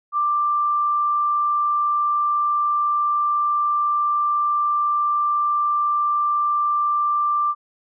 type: tone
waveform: sine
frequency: 1181 Hz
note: D6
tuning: 9 cents sharp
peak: -17 dBFS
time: 0.12-7.55 s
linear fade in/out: 50 ms
effects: none